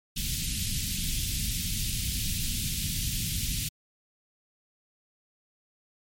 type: band-stop noise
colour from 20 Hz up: pink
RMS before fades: -30 dBFS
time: 0.16-3.69 s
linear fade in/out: 10 ms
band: 200 to 2800 Hz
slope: 24 dB/octave
effects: MP3 64 kbps